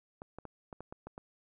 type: clicks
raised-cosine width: 1 ms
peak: -30 dBFS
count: 8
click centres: 0.219 / 0.386 / 0.453 / 0.728 / 0.806 / 0.925 / 1.07 / 1.179 s
effects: none